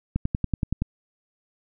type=click train; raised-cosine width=5 ms; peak=-11 dBFS; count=8; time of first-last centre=0.16-0.82 s; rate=10.6 Hz; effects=none